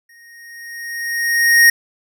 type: tone with exponential growth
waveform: square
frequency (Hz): 1864.7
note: A#6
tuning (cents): 0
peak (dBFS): -6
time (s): 0.09-1.7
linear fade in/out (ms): 5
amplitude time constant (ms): 350
effects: none